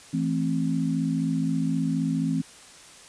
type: chord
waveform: sine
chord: A minor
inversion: second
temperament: just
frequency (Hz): 165 / 220 / 264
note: E3 / A3 / C4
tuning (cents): +2 / 0 / +16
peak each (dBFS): -26 / -30 / -26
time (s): 0.13-2.42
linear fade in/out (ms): 10
effects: white hiss -48 dBFS RMS until 3.08 s + resampled to 22050 Hz